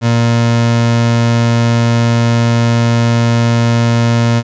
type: tone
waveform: 30% pulse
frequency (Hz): 117.1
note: A#2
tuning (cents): +8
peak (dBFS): -6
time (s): 0.01-4.43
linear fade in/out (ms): 50
effects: resampled to 16000 Hz